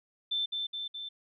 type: tone with echo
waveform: sine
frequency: 3545 Hz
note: A7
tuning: 12 cents sharp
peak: -28 dBFS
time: 0.31-0.46 s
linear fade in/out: 10 ms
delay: 210 ms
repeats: 3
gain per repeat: -3 dB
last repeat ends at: 1.09 s
effects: none